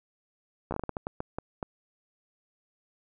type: slowing click train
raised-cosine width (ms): 1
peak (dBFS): -18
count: 12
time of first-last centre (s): 0.71-1.628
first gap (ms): 13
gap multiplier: 1.34
effects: none